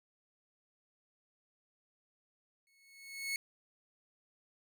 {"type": "tone with exponential growth", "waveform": "sawtooth", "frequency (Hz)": 2197, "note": "C#7", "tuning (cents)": -16, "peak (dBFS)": -29, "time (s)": [2.67, 3.36], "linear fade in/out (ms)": 1, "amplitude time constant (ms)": 150, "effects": []}